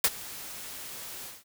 white noise with ADSR envelope, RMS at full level -19 dBFS, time 0.04-1.44 s, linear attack 3 ms, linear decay 46 ms, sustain -22 dB, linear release 190 ms, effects none

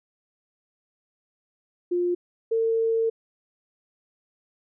sine tone pair in turn, 352.9 / 452.4 Hz, F4 / A4, +18 / +48 cents, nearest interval major third, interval 430 cents, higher second, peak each -21 / -20 dBFS, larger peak second, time 1.91-2.15 / 2.51-3.1 s, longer second, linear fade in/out 10 ms, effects none

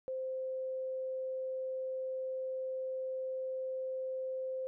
sine tone, 521 Hz, C5, 7 cents flat, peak -35 dBFS, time 0.08-4.67 s, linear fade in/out 0 ms, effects none

